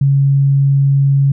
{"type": "tone", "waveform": "sine", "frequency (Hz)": 138.59, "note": "C#3", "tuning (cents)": 0, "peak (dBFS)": -8, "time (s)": [0.01, 1.32], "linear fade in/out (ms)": 5, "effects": []}